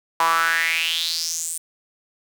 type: tone with high-pass filter sweep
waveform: sawtooth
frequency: 164.81 Hz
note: E3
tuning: in tune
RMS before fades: -22 dBFS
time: 0.2-1.58 s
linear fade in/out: 2 ms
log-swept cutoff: 960 to 9100 Hz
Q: 5.6
effects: none